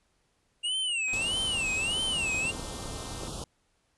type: tone with vibrato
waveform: square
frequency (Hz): 2794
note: F7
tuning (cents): 0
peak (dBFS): -28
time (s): 0.63-2.52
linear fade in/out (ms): 20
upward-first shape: sine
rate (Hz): 1.6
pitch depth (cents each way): 180
type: tone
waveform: 5% pulse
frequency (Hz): 261.6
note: C4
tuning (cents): 0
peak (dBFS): -36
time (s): 1.08-3.28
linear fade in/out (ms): 0
type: band-stop noise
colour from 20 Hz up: pink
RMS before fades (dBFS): -38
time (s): 1.13-3.44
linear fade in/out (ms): 2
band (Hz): 1300 to 3000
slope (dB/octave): 48
type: clicks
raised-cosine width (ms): 2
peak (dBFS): -26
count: 9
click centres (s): 2.163 / 2.346 / 2.453 / 2.549 / 2.596 / 2.857 / 3.234 / 3.282 / 3.417
effects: pink hiss -72 dBFS RMS until 3.97 s + resampled to 24000 Hz